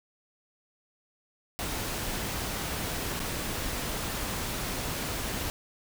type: noise with dropouts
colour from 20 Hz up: pink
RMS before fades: -33 dBFS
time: 1.59-5.5 s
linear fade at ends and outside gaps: 0 ms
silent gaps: 3.194-3.201 s
effects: none